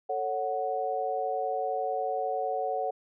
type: chord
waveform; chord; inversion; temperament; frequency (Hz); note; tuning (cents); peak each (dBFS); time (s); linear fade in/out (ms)
sine; F# minor; first; just; 444 / 555 / 740; A4 / C#5 / F#5; +16 / +2 / 0; -34 / -33 / -30; 0.09-2.91; 10
effects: none